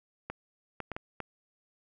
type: clicks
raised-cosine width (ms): 0.5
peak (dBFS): -21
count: 5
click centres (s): 0.3 / 0.803 / 0.917 / 0.965 / 1.203
effects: none